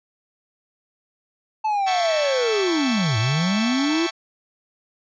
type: linear two-way sweep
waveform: triangle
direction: down then up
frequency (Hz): 880 to 103.83 to 346.1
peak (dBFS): -17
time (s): 1.64-4.07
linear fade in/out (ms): 10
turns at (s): 3.18
type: chord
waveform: 10% pulse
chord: A dominant seventh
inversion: second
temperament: equal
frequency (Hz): 659.3 / 784 / 880 / 1108.7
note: E5 / G5 / A5 / C#6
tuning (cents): 0 / 0 / 0 / 0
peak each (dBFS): -21 / -24 / -23 / -20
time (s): 1.86-4.11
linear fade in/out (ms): 20
effects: resampled to 16000 Hz